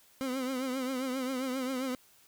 30% pulse tone with vibrato, 259.6 Hz, C4, 13 cents flat, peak -29 dBFS, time 0.21-1.95 s, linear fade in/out 0 ms, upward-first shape triangle, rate 7.5 Hz, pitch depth 86 cents each way, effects white hiss -62 dBFS RMS until 2.27 s

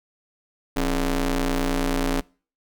sawtooth ring-modulated tone, 150.2 Hz, D3, 39 cents sharp, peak -14 dBFS, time 0.76-2.21 s, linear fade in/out 10 ms, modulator 120 Hz, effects noise-tail reverb RT60 0.4 s tail -25 dB re dry

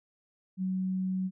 sine tone, 187.1 Hz, F#3, 20 cents sharp, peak -28 dBFS, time 0.57-1.31 s, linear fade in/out 50 ms, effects none

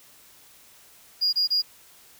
triangle tone bursts, 4856 Hz, D#8, 43 cents flat, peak -17 dBFS, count 3, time 1.21-1.622 s, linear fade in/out 20 ms, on 120 ms, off 26 ms, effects tanh soft clip ceiling -16 dBFS + white hiss -53 dBFS RMS until 2.19 s

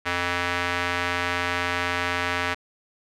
square tone with band-pass filter, 88 Hz, F2, 14 cents sharp, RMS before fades -26 dBFS, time 0.05-2.55 s, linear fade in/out 20 ms, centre 1900 Hz, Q 1.3, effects none

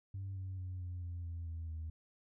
sine tone with pitch steps, 97 / 94.35 / 91.77 / 89.26 / 86.82 / 84.44 / 82.13 / 79.89 Hz, G2 / F#2 / F#2 / F2 / F2 / E2 / E2 / D#2, -18 / +34 / -14 / +38 / -10 / +42 / -6 / +46 cents, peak -38 dBFS, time 0.14-1.9 s, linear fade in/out 5 ms, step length 220 ms, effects tanh soft clip ceiling -37 dBFS

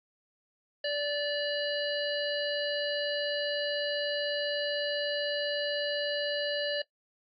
harmonic tone, 582 Hz, D5, 16 cents flat, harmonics 1 / 3 / 5 / 7 / 8, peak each -31 / -36 / -38 / -39 / -40 dBFS, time 0.84-6.82 s, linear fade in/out 5 ms, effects noise-tail reverb RT60 0.1 s tail -18 dB re dry + AAC 48 kbps

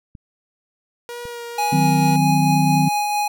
clicks, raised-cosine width 5 ms, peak -26 dBFS, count 2, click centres 0.152 / 1.254 s
sawtooth tone with vibrato, 476 Hz, A#4, 36 cents sharp, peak -26 dBFS, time 1.09-2.16 s, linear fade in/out 0 ms, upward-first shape sine, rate 2 Hz, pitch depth 17 cents each way
square tone with tremolo, 830.6 Hz, G#5, in tune, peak -18 dBFS, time 1.58-3.28 s, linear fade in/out 5 ms, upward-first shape triangle, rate 4.5 Hz, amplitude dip 30%
sine chord, C diminished, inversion first, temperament equal with one note detuned, 155.56 / 185 / 259.4 Hz, Eb3 / Gb3 / C4, 0 / 0 / -15 cents, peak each -17 / -21 / -20 dBFS, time 1.72-2.89 s, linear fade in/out 10 ms
effects none

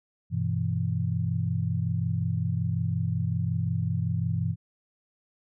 sine chord, E minor, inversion first, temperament equal, 98 / 123.47 / 164.81 Hz, G2 / B2 / E3, 0 / 0 / 0 cents, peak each -29 dBFS, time 0.3-4.56 s, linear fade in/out 50 ms, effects none

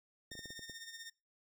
15% pulse tone with tremolo, 1828 Hz, A#6, 34 cents flat, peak -39 dBFS, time 0.31-1.1 s, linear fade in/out 5 ms, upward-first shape sine, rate 16 Hz, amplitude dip 60%
clicks, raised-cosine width 2 ms, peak -39 dBFS, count 7, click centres 0.317 / 0.353 / 0.392 / 0.457 / 0.505 / 0.593 / 0.697 s
effects noise-tail reverb RT60 0.3 s tail -25 dB re dry

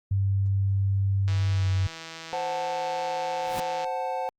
sine tone with pitch glide, 98 to 95.1 Hz, G2 to F#2, 0 to +48 cents, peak -21 dBFS, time 0.11-1.87 s, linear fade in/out 5 ms, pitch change -52 cents, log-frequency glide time 1.51-1.67 s
click train, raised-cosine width 0.2 ms, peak -22 dBFS, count 419, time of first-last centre 1.28-3.844 s, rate 163 Hz
triangle chord, F# diminished, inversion second, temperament equal, 523.3 / 740 / 880 Hz, C5 / F#5 / A5, 0 / 0 / 0 cents, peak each -30 / -29 / -30 dBFS, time 2.33-4.29 s, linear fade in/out 0 ms
pink noise with exponential growth, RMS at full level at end -31 dBFS, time 3.36-3.6 s, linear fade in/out 2 ms, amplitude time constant 51 ms
effects Opus 48 kbps

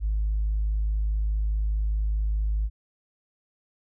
sine tone, 52.4 Hz, G#1, 16 cents sharp, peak -21 dBFS, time 0-2.7 s, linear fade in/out 50 ms, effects tanh soft clip ceiling -19 dBFS

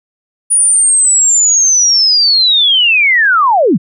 sine linear sweep, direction down, 9700 to 130.81 Hz, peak -6 dBFS, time 0.5-3.78 s, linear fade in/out 20 ms, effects none

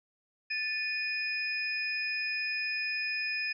sine tone cluster, 1758 / 2471 / 5080 Hz, A6 / D#7 / D#8, -2 / -13 / +35 cents, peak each -37 / -32 / -38 dBFS, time 0.5-3.53 s, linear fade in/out 10 ms, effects none

